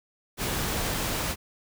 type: noise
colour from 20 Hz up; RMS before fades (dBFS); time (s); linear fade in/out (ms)
pink; -29; 0.37-1.36; 50
effects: none